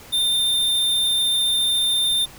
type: tone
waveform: square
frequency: 3607 Hz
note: A7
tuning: 42 cents sharp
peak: -18 dBFS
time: 0.12-2.26 s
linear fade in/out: 20 ms
effects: pink hiss -43 dBFS RMS until 2.38 s